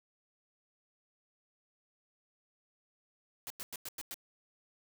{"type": "noise bursts", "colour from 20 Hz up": "white", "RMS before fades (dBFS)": -42, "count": 6, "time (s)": [3.47, 4.142], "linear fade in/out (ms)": 0, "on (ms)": 32, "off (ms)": 96, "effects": []}